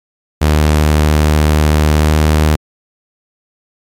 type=tone with pitch glide; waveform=sawtooth; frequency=76.1 to 76.9 Hz; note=D#2 to D#2; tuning=-38 to -20 cents; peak=-4 dBFS; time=0.41-2.56 s; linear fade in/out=10 ms; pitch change=+18 cents; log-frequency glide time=1.99-2.07 s; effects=MP3 96 kbps